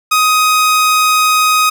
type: tone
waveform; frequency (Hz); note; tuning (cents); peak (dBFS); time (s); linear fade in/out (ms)
sawtooth; 1254; D#6; +13; -5; 0.11-1.7; 10
effects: none